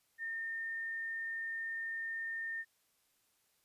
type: tone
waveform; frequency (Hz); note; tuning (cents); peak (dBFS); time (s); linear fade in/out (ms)
sine; 1818; A#6; -44; -37; 0.18-2.65; 50
effects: white hiss -75 dBFS RMS until 3.64 s + resampled to 32000 Hz